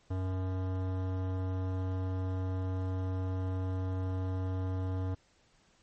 sine tone with hard clipping, 93.3 Hz, F#2, 15 cents sharp, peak -33 dBFS, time 0.1-5.15 s, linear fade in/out 10 ms, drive 18 dB, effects pink hiss -67 dBFS RMS until 5.82 s + MP3 32 kbps

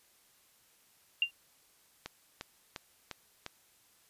sine tone with exponential decay, 2784 Hz, F7, 6 cents flat, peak -21 dBFS, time 1.22-1.31 s, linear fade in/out 2 ms, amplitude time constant 19 ms
click train, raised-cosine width 0.2 ms, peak -22 dBFS, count 5, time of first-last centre 2.06-3.464 s, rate 2.85 Hz
effects white hiss -66 dBFS RMS until 4.09 s + resampled to 32000 Hz

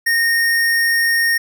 square tone, 1847 Hz, A#6, 16 cents flat, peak -14 dBFS, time 0.06-1.38 s, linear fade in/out 10 ms, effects none

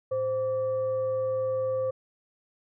sine tone with frequency modulation, 522 Hz, C5, 4 cents flat, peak -25 dBFS, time 0.11-1.91 s, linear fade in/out 10 ms, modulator 634 Hz, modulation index 0.3, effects none

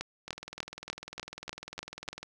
two click trains, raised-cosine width 0.2 ms, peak -24 / -17 dBFS, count 40 / 8, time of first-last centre 0.28-2.23 / 0.01-2.087 s, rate 20 / 3.37 Hz, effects none

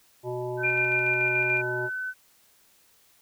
harmonic tone, 123.47 Hz, B2, in tune, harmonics 1 / 3 / 5 / 7 / 8, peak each -36 / -31 / -36 / -39 / -46 dBFS, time 0.23-1.9 s, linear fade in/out 50 ms
sine tone with pitch glide, 1528 to 1512.2 Hz, G6 to F#6, -45 to +37 cents, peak -29 dBFS, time 0.57-2.14 s, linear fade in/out 50 ms, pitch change -18 cents, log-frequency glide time 0.8-1.14 s
sine tone with tremolo, 2395 Hz, D7, 33 cents sharp, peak -22 dBFS, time 0.63-1.62 s, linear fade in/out 20 ms, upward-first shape square, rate 6.9 Hz, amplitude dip 30%
effects white hiss -61 dBFS RMS until 3.21 s

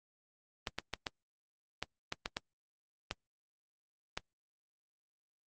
clicks, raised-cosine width 0.2 ms, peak -17 dBFS, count 10, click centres 0.672 / 0.786 / 0.937 / 1.068 / 1.826 / 2.124 / 2.259 / 2.369 / 3.111 / 4.175 s, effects Opus 32 kbps

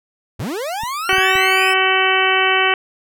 40% pulse linear sweep, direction up, 73.9 to 2663 Hz, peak -21 dBFS, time 0.39-1.74 s, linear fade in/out 10 ms
clicks, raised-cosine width 5 ms, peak -21 dBFS, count 4, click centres 0.835 / 1.13 / 1.183 / 1.355 s
harmonic tone, 378.7 Hz, F#4, 40 cents sharp, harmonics 1 / 2 / 3 / 4 / 5 / 6 / 7 / 8, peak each -21 / -21 / -21 / -21 / -21 / -21 / -21 / -21 dBFS, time 1.09-2.74 s, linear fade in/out 2 ms
effects none

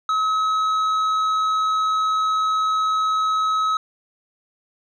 triangle tone with tanh clipping, 1282 Hz, E6, 49 cents flat, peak -19 dBFS, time 0.09-3.77 s, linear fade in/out 2 ms, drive 11 dB, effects none

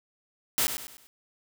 white noise with echo, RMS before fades -25 dBFS, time 0.58-0.67 s, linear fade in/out 0 ms, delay 100 ms, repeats 4, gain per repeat -8 dB, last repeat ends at 1.07 s, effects none

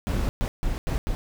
brown noise bursts at uneven times, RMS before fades -25 dBFS, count 5, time 0.07-0.29 / 0.41-0.48 / 0.63-0.78 / 0.87-0.98 / 1.07-1.15 s, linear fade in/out 0 ms, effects none

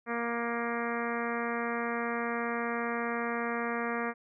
harmonic tone, 234.9 Hz, A#3, 13 cents sharp, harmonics 1 / 2 / 3 / 4 / 5 / 6 / 7 / 8 / 9 / 10, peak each -36 / -36 / -39 / -42 / -38 / -41 / -41 / -41 / -43 / -47 dBFS, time 0.06-4.14 s, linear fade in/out 50 ms, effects none

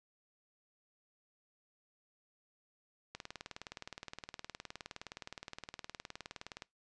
click train, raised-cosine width 0.2 ms, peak -26 dBFS, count 68, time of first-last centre 3.15-6.622 s, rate 19.3 Hz, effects noise-tail reverb RT60 0.2 s tail -23 dB re dry + resampled to 22050 Hz

